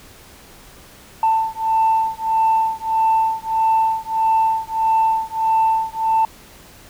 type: beating tone pair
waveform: sine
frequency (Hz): 889 / 890.6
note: A5 / A5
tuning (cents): +18 / +21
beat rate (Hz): 1.6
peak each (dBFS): -17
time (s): 1.23-6.25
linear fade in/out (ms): 2
effects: tanh soft clip ceiling -9 dBFS + pink hiss -44 dBFS RMS until 6.89 s